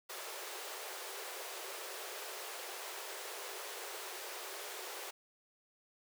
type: high-pass noise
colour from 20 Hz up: pink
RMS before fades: -45 dBFS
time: 0.09-5.11 s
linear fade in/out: 10 ms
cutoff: 360 Hz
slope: 96 dB/octave
effects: none